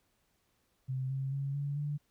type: tone with pitch steps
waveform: sine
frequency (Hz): 130.81 / 134.57 / 138.43 / 142.4 / 146.49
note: C3 / C3 / C#3 / C#3 / D3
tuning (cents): 0 / +49 / -2 / +47 / -4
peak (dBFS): -32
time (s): 0.88-1.98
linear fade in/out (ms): 20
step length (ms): 220
effects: pink hiss -75 dBFS RMS until 2.1 s